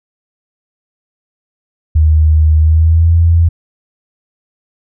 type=tone with pitch glide; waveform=sine; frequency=77.78 to 83.85 Hz; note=D#2 to E2; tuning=0 to +30 cents; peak=-5 dBFS; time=1.95-3.49 s; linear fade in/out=10 ms; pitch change=+130 cents; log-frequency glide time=2.58-3.13 s; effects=none